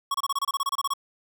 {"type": "tone bursts", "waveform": "square", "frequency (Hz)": 1108.7, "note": "C#6", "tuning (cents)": 0, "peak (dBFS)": -24, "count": 14, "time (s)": [0.11, 0.937], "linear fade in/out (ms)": 5, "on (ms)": 34, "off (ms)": 27, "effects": []}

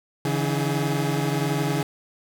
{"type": "tone cluster", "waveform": "30% pulse", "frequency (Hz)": [142.4, 163.7, 315.5, 416], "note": ["C#3", "E3", "D#4", "G#4"], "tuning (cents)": [47, -12, 24, 3], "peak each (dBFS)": [-22, -25, -31, -27], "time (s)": [0.25, 1.83], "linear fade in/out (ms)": 2, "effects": []}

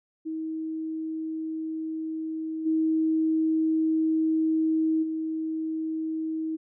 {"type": "tone with level steps", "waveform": "sine", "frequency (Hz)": 318.3, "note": "D#4", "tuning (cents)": 39, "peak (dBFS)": [-29, -21, -27], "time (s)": [0.25, 6.57], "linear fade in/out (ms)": 20, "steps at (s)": [2.65, 5.02], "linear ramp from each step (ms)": 20, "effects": []}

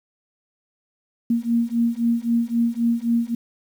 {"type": "beating tone pair", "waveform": "sine", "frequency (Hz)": [231.8, 235.6], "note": ["A#3", "A#3"], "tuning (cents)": [-10, 19], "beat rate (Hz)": 3.8, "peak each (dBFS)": -21, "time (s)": [1.3, 3.35], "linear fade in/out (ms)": 5, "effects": ["8-bit"]}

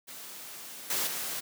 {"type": "noise with level steps", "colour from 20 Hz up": "white", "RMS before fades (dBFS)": [-44, -30, -35], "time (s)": [0.07, 1.41], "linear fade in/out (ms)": 20, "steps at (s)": [0.9, 1.07], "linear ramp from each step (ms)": 2, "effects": ["high-pass 150 Hz 12 dB/octave"]}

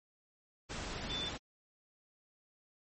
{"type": "tone in noise", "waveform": "sine", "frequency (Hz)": 3520, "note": "A7", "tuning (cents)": 0, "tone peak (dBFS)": -37, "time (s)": [1.09, 1.3], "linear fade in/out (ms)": 20, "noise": "pink", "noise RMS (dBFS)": -41, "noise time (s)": [0.69, 1.38], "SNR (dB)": 1, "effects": ["low-pass 8000 Hz 12 dB/octave", "MP3 32 kbps"]}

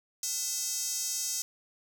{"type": "tone with high-pass filter", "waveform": "square", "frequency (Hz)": 289.5, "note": "D4", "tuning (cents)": -25, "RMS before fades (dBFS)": -33, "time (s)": [0.23, 1.42], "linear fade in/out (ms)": 2, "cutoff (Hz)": 6400, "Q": 3.3, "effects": []}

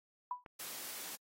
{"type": "tone with exponential decay", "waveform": "sine", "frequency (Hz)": 987.8, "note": "B5", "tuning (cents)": 0, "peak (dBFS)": -32, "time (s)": [0.31, 0.44], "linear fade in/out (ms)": 2, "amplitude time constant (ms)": 28}
{"type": "click", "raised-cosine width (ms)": 0.5, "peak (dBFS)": -35, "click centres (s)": 0.462}
{"type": "high-pass noise", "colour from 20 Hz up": "white", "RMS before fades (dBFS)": -45, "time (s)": [0.59, 1.16], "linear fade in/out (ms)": 10, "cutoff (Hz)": 200, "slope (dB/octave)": 12}
{"effects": ["AAC 48 kbps"]}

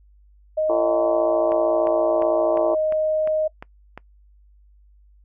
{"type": "tone", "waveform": "sine", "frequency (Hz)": 622.3, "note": "D#5", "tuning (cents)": 0, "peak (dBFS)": -18, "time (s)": [0.57, 3.48], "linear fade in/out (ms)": 10}
{"type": "harmonic tone", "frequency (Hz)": 113.4, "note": "A#2", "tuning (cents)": -47, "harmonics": [3, 4, 5, 6, 7, 8, 9, 10], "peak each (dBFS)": [-25, -27, -29, -31, -32, -33, -34, -35], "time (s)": [0.69, 2.75], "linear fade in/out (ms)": 10}
{"type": "click train", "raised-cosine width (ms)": 0.5, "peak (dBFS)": -20, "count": 8, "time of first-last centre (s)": [1.52, 3.976], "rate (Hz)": 2.85}
{"effects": ["noise-tail reverb RT60 0.1 s tail -22 dB re dry", "added 50 Hz sine -50 dBFS peak until 5.24 s"]}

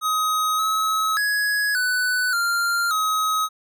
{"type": "tone with pitch steps", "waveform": "square", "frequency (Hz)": [1260, 1284, 1673, 1494, 1392, 1269], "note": ["D#6", "E6", "G#6", "F#6", "F6", "D#6"], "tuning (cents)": [21, -46, 12, 16, -6, 34], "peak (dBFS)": -20, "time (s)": [0.01, 3.49], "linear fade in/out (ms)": 50, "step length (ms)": 580, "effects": []}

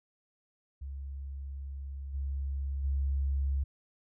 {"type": "tone with level steps", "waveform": "sine", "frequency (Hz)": 68.7, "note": "C#2", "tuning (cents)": -15, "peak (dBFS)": [-37, -31, -27], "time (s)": [0.81, 3.64], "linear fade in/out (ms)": 10, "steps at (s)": [2.13, 2.83], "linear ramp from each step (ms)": 20, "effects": []}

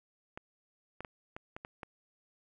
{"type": "clicks", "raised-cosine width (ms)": 0.5, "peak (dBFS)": -27, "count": 7, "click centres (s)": [0.375, 1.006, 1.048, 1.365, 1.565, 1.649, 1.832], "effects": ["11-bit"]}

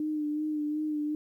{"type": "tone with vibrato", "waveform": "sine", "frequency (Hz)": 302.4, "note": "D#4", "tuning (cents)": -49, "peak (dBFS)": -28, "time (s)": [0, 1.15], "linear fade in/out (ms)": 2, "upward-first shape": "sine", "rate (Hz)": 2.7, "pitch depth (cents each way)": 30, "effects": ["11-bit"]}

